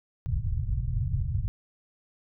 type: low-pass noise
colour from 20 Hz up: white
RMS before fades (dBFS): -28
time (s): 0.26-1.48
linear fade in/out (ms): 0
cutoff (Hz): 130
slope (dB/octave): 48
effects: none

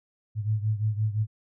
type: beating tone pair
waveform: sine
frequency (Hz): 106 / 111.8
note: G#2 / A2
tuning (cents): +36 / +28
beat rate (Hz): 5.8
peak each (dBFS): -25 / -29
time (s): 0.35-1.27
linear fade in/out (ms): 50
effects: none

